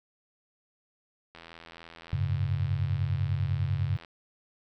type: click train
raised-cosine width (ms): 0.3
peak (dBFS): -30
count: 226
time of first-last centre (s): 1.35-4.048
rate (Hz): 83.4
type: chord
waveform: sine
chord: F# suspended second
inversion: none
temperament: equal with one note detuned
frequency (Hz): 92.5 / 102.52 / 138.59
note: F#2 / G#2 / C#3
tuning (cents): 0 / -22 / 0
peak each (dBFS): -30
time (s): 2.13-3.97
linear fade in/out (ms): 0
effects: none